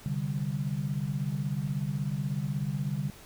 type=chord; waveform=sine; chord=C suspended second; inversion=none; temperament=just; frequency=130.81 / 147.16 / 196.22 Hz; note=C3 / D3 / G3; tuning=0 / +4 / +2 cents; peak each=-34 / -31 / -35 dBFS; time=0.06-3.1 s; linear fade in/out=0 ms; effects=pink hiss -51 dBFS RMS until 3.25 s